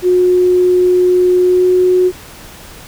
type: tone with pitch glide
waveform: sine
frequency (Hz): 362.1 to 365.3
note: F#4 to F#4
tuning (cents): -37 to -22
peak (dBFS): -7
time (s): 0.02-2.12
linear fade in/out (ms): 50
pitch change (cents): +15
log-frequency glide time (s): 1.41-1.68
effects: pink hiss -35 dBFS RMS until 2.87 s